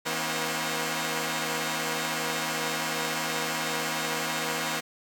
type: tone cluster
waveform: 5% pulse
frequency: 160.9 / 240 / 272 / 531 / 744 Hz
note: E3 / B3 / C#4 / C5 / F#5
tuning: -42 / -49 / -33 / +25 / +9 cents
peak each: -22 / -21 / -26 / -23 / -26 dBFS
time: 0.05-4.81 s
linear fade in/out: 20 ms
effects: none